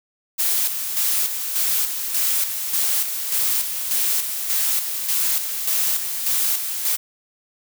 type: noise with tremolo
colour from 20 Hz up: blue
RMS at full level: -20 dBFS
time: 0.38-6.97 s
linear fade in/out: 20 ms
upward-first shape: square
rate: 1.7 Hz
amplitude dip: 50%
effects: none